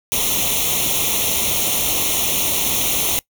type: noise with comb filter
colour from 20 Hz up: white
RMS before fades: -19 dBFS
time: 0.12-3.19 s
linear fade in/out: 0 ms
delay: 0.31 ms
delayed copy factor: +0.85
effects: noise-tail reverb RT60 0.1 s tail -22 dB re dry